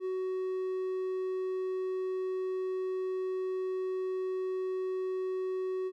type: tone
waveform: triangle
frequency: 373.5 Hz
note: F#4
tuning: 16 cents sharp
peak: -29 dBFS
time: 0-5.92 s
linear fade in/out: 50 ms
effects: none